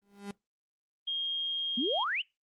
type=tone with exponential growth; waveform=35% pulse; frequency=201.1 Hz; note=G3; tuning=44 cents sharp; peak=-33 dBFS; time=0.02-0.31 s; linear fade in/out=2 ms; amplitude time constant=62 ms
type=tone; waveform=sine; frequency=3234 Hz; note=G#7; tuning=47 cents flat; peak=-30 dBFS; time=1.07-2.04 s; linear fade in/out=10 ms
type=exponential sweep; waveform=sine; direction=up; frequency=217.2 to 3136 Hz; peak=-29 dBFS; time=1.77-2.22 s; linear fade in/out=10 ms
effects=noise-tail reverb RT60 0.2 s tail -23 dB re dry + Opus 24 kbps